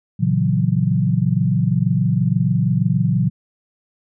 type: chord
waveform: sine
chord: F# dominant seventh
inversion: first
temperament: equal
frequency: 116.54 / 138.59 / 164.81 / 185 Hz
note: A#2 / C#3 / E3 / F#3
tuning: 0 / 0 / 0 / 0 cents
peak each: -20 dBFS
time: 0.19-3.3 s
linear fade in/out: 20 ms
effects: none